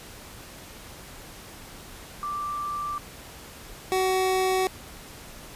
sine / 25% pulse tone pair in turn, 1174.7 / 375.4 Hz, D6 / F#4, 0 / +25 cents, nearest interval octave + minor sixth, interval 1975 cents, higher first, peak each -28 / -18 dBFS, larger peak second, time 2.23-2.98 / 3.92-4.67 s, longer neither, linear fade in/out 0 ms, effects pink hiss -44 dBFS RMS until 5.55 s + resampled to 32000 Hz

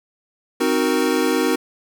square chord, C half-diminished seventh, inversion none, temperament equal, 261.6 / 311.1 / 370 / 466.2 Hz, C4 / Eb4 / Gb4 / Bb4, 0 / 0 / 0 / 0 cents, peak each -23 dBFS, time 0.6-1.56 s, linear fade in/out 10 ms, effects none

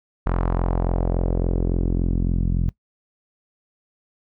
sawtooth tone with low-pass filter sweep, 43.55 Hz, F1, 4 cents flat, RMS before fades -21 dBFS, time 0.26-2.69 s, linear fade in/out 0 ms, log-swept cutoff 1300 to 170 Hz, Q 1.6, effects noise-tail reverb RT60 0.1 s tail -20 dB re dry

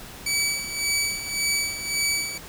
15% pulse tone with tremolo, 2286 Hz, D7, 47 cents flat, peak -14 dBFS, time 0.26-2.38 s, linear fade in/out 5 ms, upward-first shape sine, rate 1.8 Hz, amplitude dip 70%, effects pink hiss -41 dBFS RMS until 2.48 s

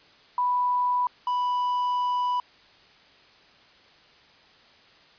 sine / triangle tone pair in turn, 987.8 / 987.8 Hz, B5 / B5, 0 / 0 cents, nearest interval unison, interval 0 cents, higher neither, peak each -21 dBFS, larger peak neither, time 0.38-1.07 / 1.27-2.4 s, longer second, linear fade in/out 2 ms, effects white hiss -55 dBFS RMS until 5.18 s + resampled to 11025 Hz

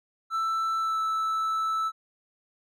triangle tone with pitch glide, 1327 to 1314 Hz, E6 to E6, +11 to -6 cents, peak -23 dBFS, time 0.3-1.92 s, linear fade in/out 50 ms, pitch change -17 cents, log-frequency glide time 0.78-0.99 s, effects none

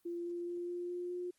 sine tone with pitch steps, 344.5 / 346.9 / 349.3 / 351.7 / 354.2 / 356.6 Hz, F4 / F4 / F4 / F4 / F4 / F4, -24 / -12 / 0 / +12 / +24 / +36 cents, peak -37 dBFS, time 0.05-1.31 s, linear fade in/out 10 ms, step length 210 ms, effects white hiss -75 dBFS RMS until 1.38 s + Opus 32 kbps

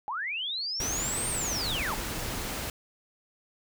sine linear two-way sweep, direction up then down, 784 to 8870 to 784 Hz, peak -30 dBFS, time 0.08-1.94 s, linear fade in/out 0 ms, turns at 1.29 s
pink noise, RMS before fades -34 dBFS, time 0.8-2.7 s, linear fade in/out 2 ms
effects none

